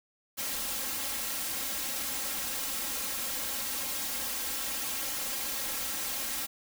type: noise with comb filter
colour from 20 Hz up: white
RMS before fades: -34 dBFS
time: 0.37-6.47 s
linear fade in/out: 20 ms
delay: 3.7 ms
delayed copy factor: +1
effects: none